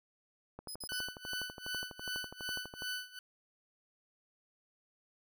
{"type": "click train", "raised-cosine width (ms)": 1, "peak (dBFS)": -31, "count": 28, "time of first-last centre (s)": [0.59, 2.821], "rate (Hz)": 12.1}
{"type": "tone bursts", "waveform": "20% pulse", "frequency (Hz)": 5050, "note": "D#8", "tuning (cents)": 25, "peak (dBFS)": -37, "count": 3, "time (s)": [0.68, 0.998], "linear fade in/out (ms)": 5, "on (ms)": 72, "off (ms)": 51}
{"type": "tone with tremolo", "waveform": "20% pulse", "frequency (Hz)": 1496, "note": "F#6", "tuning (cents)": 19, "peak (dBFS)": -31, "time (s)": [0.89, 3.19], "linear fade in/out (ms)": 2, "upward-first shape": "sine", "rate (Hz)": 2.6, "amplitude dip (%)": 90}
{"effects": []}